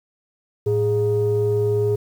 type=tone pair together; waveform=sine; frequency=109.65 / 414 Hz; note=A2 / G#4; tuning=-6 / -5 cents; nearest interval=octave + major seventh; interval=2301 cents; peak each=-20 / -17 dBFS; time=0.66-1.96 s; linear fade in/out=10 ms; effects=tanh soft clip ceiling -12 dBFS + 8-bit